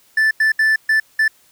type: tone bursts at uneven times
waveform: triangle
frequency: 1758 Hz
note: A6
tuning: 2 cents flat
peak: -10 dBFS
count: 5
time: 0.17-0.31 / 0.4-0.52 / 0.59-0.76 / 0.89-1 / 1.19-1.28 s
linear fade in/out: 5 ms
effects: white hiss -54 dBFS RMS until 1.51 s